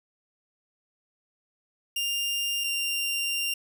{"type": "tone pair in turn", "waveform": "sawtooth", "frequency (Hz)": [2800, 2782], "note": ["F7", "F7"], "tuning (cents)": [4, -7], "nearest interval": "unison", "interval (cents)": 11, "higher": "first", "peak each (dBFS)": -23, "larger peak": "neither", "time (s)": [[1.96, 2.64], [2.64, 3.54]], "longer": "second", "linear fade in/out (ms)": 5, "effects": []}